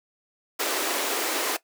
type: high-pass noise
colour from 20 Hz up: pink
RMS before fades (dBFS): -27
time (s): 0.59-1.57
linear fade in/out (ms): 10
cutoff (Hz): 290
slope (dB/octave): 48
effects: noise-tail reverb RT60 0.1 s tail -17 dB re dry